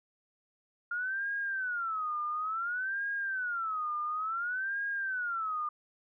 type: tone with vibrato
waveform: sine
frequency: 1402 Hz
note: F6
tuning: 6 cents sharp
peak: -31 dBFS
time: 0.91-5.69 s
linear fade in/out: 5 ms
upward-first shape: sine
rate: 0.57 Hz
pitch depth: 260 cents each way
effects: none